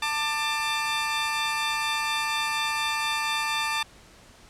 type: tone pair together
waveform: 15% pulse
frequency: 890.7 / 1189 Hz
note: A5 / D6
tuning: +21 / +21 cents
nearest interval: perfect fourth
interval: 500 cents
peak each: -21 / -22 dBFS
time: 0.02-3.83 s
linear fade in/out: 5 ms
effects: pink hiss -52 dBFS RMS until 4.49 s + low-pass 9000 Hz 12 dB/octave